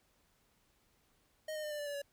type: tone with pitch steps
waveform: square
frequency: 622.3 / 612.7 / 603.2 / 593.9 / 584.7 / 575.6 / 566.7 Hz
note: D#5 / D#5 / D5 / D5 / D5 / D5 / C#5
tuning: 0 / -27 / +46 / +19 / -8 / -35 / +38 cents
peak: -39 dBFS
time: 1.48-2.019 s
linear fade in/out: 5 ms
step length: 77 ms
effects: pink hiss -73 dBFS RMS until 2.12 s